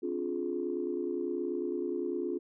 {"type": "chord", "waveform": "sine", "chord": "D half-diminished seventh", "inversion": "third", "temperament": "just", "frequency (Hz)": [264.3, 293.7, 352.4, 422.9], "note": ["C4", "D4", "F4", "Ab4"], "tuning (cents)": [18, 0, 16, 31], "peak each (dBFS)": [-38, -39, -33, -37], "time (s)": [0.02, 2.39], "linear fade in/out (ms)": 20, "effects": ["tanh soft clip ceiling -21 dBFS"]}